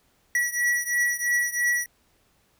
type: beating tone pair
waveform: square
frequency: 1935 / 1938 Hz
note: B6 / B6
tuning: -36 / -33 cents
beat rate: 3 Hz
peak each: -25 / -27 dBFS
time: 0.35-1.86 s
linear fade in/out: 2 ms
effects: pink hiss -65 dBFS RMS until 2.59 s